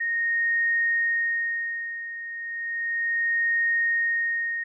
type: tone with tremolo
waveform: sine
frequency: 1857 Hz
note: A#6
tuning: 7 cents flat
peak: -20 dBFS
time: 0-4.64 s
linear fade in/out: 10 ms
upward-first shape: sine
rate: 0.34 Hz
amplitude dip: 75%
effects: none